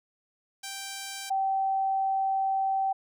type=tone pair in turn; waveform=5% pulse / sine; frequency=784 / 773.7 Hz; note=G5 / G5; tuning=0 / -23 cents; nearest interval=unison; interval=23 cents; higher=first; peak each=-24 dBFS; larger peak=neither; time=0.63-1.3 / 1.3-2.93 s; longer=second; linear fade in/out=10 ms; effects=none